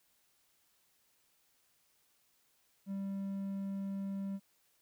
triangle tone, 196 Hz, G3, in tune, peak -34 dBFS, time 2.86-4.4 s, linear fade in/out 50 ms, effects white hiss -73 dBFS RMS until 4.81 s

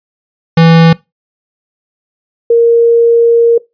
square / sine tone pair in turn, 164.81 / 466.2 Hz, E3 / A#4, 0 / 0 cents, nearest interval octave + tritone, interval 1800 cents, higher second, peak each -3 dBFS, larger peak neither, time 0.57-0.93 / 2.5-3.58 s, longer second, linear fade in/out 5 ms, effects noise-tail reverb RT60 0.2 s tail -21 dB re dry + resampled to 11025 Hz

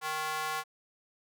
square tone with high-pass filter, 155.56 Hz, D#3, in tune, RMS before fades -34 dBFS, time 0.01-0.64 s, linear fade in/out 50 ms, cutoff 1000 Hz, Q 1.9, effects none

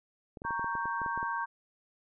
clicks, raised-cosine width 2 ms, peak -30 dBFS, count 12, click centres 0.372 / 0.419 / 0.45 / 0.507 / 0.595 / 0.644 / 0.753 / 0.856 / 1.017 / 1.062 / 1.176 / 1.229 s
sine chord, G diminished, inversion first, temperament equal, 932.3 / 1108.7 / 1568 Hz, Bb5 / Db6 / G6, 0 / 0 / 0 cents, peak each -34 / -36 / -36 dBFS, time 0.44-1.46 s, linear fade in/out 20 ms
effects none

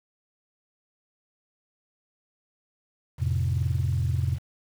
sine chord, F major, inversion none, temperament equal, 87.31 / 110 / 130.81 Hz, F2 / A2 / C3, 0 / 0 / 0 cents, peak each -25 / -28 / -26 dBFS, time 3.18-4.39 s, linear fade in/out 50 ms, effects tanh soft clip ceiling -16 dBFS + 8-bit

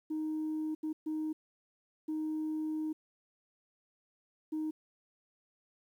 sine tone bursts at uneven times, 311.1 Hz, D#4, in tune, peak -31 dBFS, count 5, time 0.1-0.75 / 0.83-0.93 / 1.06-1.33 / 2.08-2.93 / 4.52-4.71 s, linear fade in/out 10 ms, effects tanh soft clip ceiling -30 dBFS + 11-bit

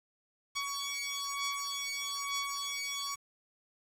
10% pulse beating tone pair, 1124 / 1125.1 Hz, C#6 / C#6, +24 / +25 cents, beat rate 1.1 Hz, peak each -29 dBFS, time 0.55-3.16 s, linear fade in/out 20 ms, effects resampled to 32000 Hz + 9-bit

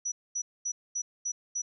sine tone bursts, 5890 Hz, F#8, 9 cents flat, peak -29 dBFS, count 6, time 0.05-1.62 s, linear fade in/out 10 ms, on 70 ms, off 230 ms, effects none

